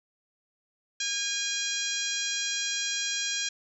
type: harmonic tone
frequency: 815 Hz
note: G#5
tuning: 33 cents flat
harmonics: 2 / 3 / 4 / 5 / 6 / 7 / 8 / 9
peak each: -37 / -37 / -34 / -36 / -40 / -34 / -38 / -39 dBFS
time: 1-3.49 s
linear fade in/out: 5 ms
effects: none